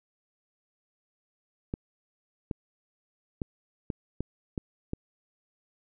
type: clicks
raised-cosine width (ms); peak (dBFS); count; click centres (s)
3; -18; 7; 1.739 / 2.512 / 3.418 / 3.902 / 4.206 / 4.578 / 4.934
effects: none